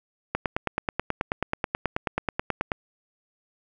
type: click train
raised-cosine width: 0.5 ms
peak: -9 dBFS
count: 23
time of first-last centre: 0.35-2.718 s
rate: 9.29 Hz
effects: none